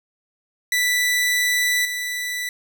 sawtooth tone with level steps, 1975.5 Hz, B6, in tune, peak -14 / -21 dBFS, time 0.72-2.49 s, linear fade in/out 2 ms, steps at 1.85 s, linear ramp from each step 2 ms, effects none

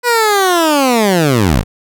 15% pulse linear sweep, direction down, 494 to 42 Hz, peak -3 dBFS, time 0.03-1.64 s, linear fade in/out 50 ms, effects none

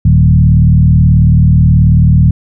sine tone with frequency modulation, 118.2 Hz, A#2, 24 cents sharp, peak -3 dBFS, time 0.05-2.31 s, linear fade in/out 5 ms, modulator 38.5 Hz, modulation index 1.4, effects none

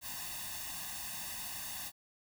white noise with comb filter, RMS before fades -42 dBFS, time 0.01-1.92 s, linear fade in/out 50 ms, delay 1.1 ms, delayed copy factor +1, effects none

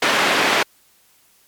white band-pass noise, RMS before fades -17 dBFS, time 0.02-0.63 s, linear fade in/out 5 ms, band 250 to 2500 Hz, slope 12 dB/octave, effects white hiss -56 dBFS RMS until 1.47 s + MP3 96 kbps

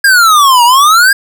square exponential two-way sweep, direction down then up, 1642 to 932.3 to 1642 Hz, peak -4 dBFS, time 0.04-1.13 s, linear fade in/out 5 ms, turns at 0.64 s, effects none

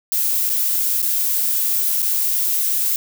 violet noise with dropouts, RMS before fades -19 dBFS, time 0.12-2.96 s, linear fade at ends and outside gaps 1 ms, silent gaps 0.494-0.498 / 1.019-1.026 / 2.022-2.027 s, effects none

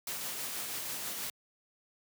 white noise with tremolo, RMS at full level -37 dBFS, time 0.07-1.3 s, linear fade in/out 2 ms, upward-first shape triangle, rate 6.2 Hz, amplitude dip 30%, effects high-pass 100 Hz 12 dB/octave

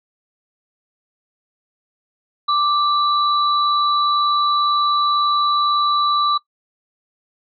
sine tone pair together, 1174.7 / 3951 Hz, D6 / B7, 0 / 0 cents, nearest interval octave + major sixth, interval 2100 cents, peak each -15 / -22 dBFS, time 2.48-6.38 s, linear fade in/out 10 ms, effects noise-tail reverb RT60 0.1 s tail -20 dB re dry

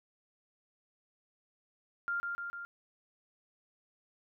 sine tone with echo, 1396.9 Hz, F6, in tune, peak -31 dBFS, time 2.08-2.2 s, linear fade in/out 0 ms, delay 150 ms, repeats 3, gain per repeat -3 dB, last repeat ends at 2.65 s, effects none

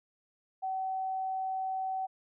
sine tone, 760 Hz, F#5, 46 cents sharp, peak -31 dBFS, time 0.62-2.07 s, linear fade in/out 20 ms, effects none

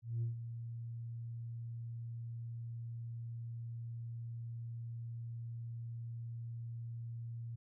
sine tone with ADSR envelope, 116.54 Hz, A#2, in tune, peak -31 dBFS, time 0.02-7.56 s, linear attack 200 ms, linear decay 130 ms, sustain -10 dB, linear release 11 ms, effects tanh soft clip ceiling -31 dBFS

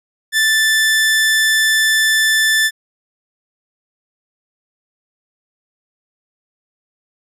sawtooth tone, 1760 Hz, A6, in tune, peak -8 dBFS, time 0.32-2.71 s, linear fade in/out 50 ms, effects resampled to 32000 Hz

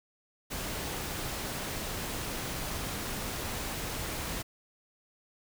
pink noise, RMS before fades -36 dBFS, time 0.5-4.43 s, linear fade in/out 20 ms, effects none

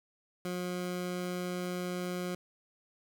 20% pulse tone, 179.5 Hz, F3, 48 cents sharp, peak -29 dBFS, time 0.45-2.35 s, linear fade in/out 2 ms, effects 11-bit

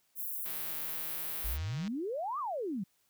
white high-pass noise, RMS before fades -38 dBFS, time 0.15-1.58 s, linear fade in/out 50 ms, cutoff 12000 Hz, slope 24 dB/octave
click train, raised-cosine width 0.2 ms, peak -30 dBFS, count 225, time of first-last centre 0.46-1.878 s, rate 158 Hz
sine exponential two-way sweep, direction up then down, 46.25 to 1244.5 to 175.2 Hz, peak -33 dBFS, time 1.44-2.84 s, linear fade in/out 10 ms, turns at 2.39 s
effects white hiss -73 dBFS RMS until 3.09 s

